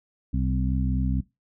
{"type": "harmonic tone with a mistuned harmonic", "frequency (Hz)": 64.2, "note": "C2", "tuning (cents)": -32, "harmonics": [1, 2, 3, 4], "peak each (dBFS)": [-25, -28, -30, -31], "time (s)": [0.33, 1.21], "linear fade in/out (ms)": 10, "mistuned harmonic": 4, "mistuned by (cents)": 17, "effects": ["noise-tail reverb RT60 0.2 s tail -19 dB re dry"]}